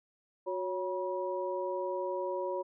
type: tone cluster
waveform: sine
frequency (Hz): 366.2 / 555 / 964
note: F#4 / C#5 / B5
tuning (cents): -18 / +2 / -42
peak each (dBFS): -36 / -35 / -38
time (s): 0.46-2.63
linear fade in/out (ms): 20
effects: none